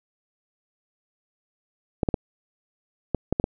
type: clicks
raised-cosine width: 2 ms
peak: -8 dBFS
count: 7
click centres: 2.032 / 2.088 / 2.142 / 3.147 / 3.326 / 3.399 / 3.441 s
effects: none